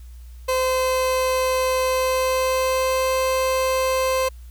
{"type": "tone with pitch glide", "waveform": "30% pulse", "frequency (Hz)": [516, 521.4], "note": ["C5", "C5"], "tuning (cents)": [-24, -6], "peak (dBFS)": -16, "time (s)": [0.48, 4.29], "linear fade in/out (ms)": 10, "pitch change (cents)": 18, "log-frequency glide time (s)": [1.83, 3.12], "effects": ["added 60 Hz sine -37 dBFS peak until 4.5 s", "white hiss -57 dBFS RMS until 4.5 s"]}